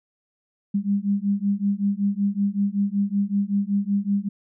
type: beating tone pair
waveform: sine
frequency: 198.2 / 203.5 Hz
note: G3 / G#3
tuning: +19 / -35 cents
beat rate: 5.3 Hz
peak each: -23 dBFS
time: 0.74-4.29 s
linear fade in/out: 10 ms
effects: none